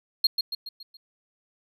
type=tone with echo; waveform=triangle; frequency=4271 Hz; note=C8; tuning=35 cents sharp; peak=-15 dBFS; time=0.24-0.27 s; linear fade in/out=5 ms; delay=140 ms; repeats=5; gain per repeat=-6 dB; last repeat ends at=0.97 s; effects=none